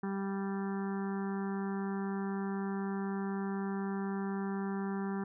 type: harmonic tone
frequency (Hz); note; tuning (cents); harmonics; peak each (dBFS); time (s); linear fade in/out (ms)
196; G3; 0; 1 / 2 / 4 / 5 / 6 / 7 / 8 / 9; -34 / -40 / -46 / -48 / -50 / -51 / -52 / -53; 0.03-5.24; 5
effects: none